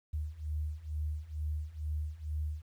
sine beating tone pair, 74.9 / 77.1 Hz, D2 / D#2, +35 / -15 cents, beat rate 2.2 Hz, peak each -38 / -36 dBFS, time 0.13-2.62 s, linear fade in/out 10 ms, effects 11-bit

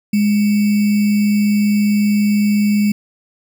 sine tone with sample-and-hold, 207.3 Hz, G#3, 3 cents flat, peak -11 dBFS, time 0.13-2.92 s, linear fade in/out 5 ms, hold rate 2450 Hz, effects none

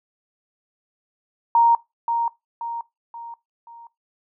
sine tone with echo, 932.3 Hz, A#5, in tune, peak -12 dBFS, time 1.55-1.75 s, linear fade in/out 2 ms, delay 530 ms, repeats 4, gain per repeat -7 dB, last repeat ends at 3.87 s, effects noise-tail reverb RT60 0.2 s tail -21 dB re dry

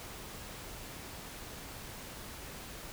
silence, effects pink hiss -46 dBFS RMS until 2.92 s

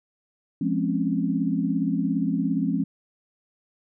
sine chord, Db major seventh, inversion first, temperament just, 173.24 / 207.9 / 259.9 / 277.2 Hz, F3 / Ab3 / C4 / Db4, -14 / +2 / -11 / 0 cents, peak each -27 dBFS, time 0.61-2.84 s, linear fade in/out 5 ms, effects none

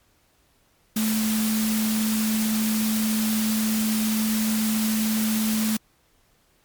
sine tone in noise, 218.2 Hz, A3, 14 cents flat, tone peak -21 dBFS, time 0.96-5.77 s, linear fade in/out 5 ms, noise white, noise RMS -29 dBFS, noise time 0.96-5.77 s, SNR +5 dB, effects pink hiss -63 dBFS RMS until 6.64 s + MP3 96 kbps

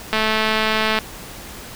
click train, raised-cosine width 0.3 ms, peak -3 dBFS, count 188, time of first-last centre 0.13-0.988 s, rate 218 Hz, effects pink hiss -36 dBFS RMS until 1.75 s

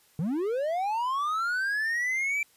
triangle linear sweep, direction up, 141.9 to 2349 Hz, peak -24 dBFS, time 0.19-2.43 s, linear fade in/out 2 ms, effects white hiss -62 dBFS RMS until 2.56 s + resampled to 32000 Hz

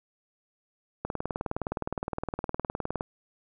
click train, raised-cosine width 1 ms, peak -16 dBFS, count 39, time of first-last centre 1.05-3.009 s, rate 19.4 Hz, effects none

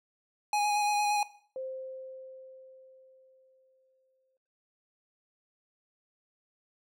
square tone with vibrato, 830 Hz, G#5, 1 cent flat, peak -26 dBFS, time 0.53-1.23 s, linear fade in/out 2 ms, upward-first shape square, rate 8.7 Hz, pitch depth 13 cents each way
sine tone with exponential decay, 523.3 Hz, C5, in tune, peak -34 dBFS, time 1.56-4.37 s, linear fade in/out 1 ms, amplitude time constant 610 ms
effects noise-tail reverb RT60 0.5 s tail -17 dB re dry + low-pass 11000 Hz 12 dB/octave

